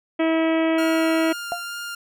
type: harmonic tone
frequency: 323.7 Hz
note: E4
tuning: 31 cents flat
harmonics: 1 / 2 / 3 / 4 / 5 / 6 / 7 / 8 / 9 / 10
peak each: -19 / -23 / -33 / -33 / -37 / -33 / -34 / -36 / -42 / -40 dBFS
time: 0.19-1.33 s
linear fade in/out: 10 ms
type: tone with vibrato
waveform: sawtooth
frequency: 1400 Hz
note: F6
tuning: 4 cents sharp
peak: -26 dBFS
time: 0.78-1.95 s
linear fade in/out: 5 ms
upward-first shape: sine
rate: 2.2 Hz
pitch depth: 10 cents each way
type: tone with exponential decay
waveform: sine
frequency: 698 Hz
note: F5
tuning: 1 cent flat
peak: -19 dBFS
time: 1.52-1.64 s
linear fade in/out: 0 ms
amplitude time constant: 25 ms
effects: none